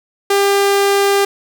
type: tone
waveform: sawtooth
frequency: 398.9 Hz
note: G4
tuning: 30 cents sharp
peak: -7 dBFS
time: 0.3-1.25 s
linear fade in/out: 5 ms
effects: none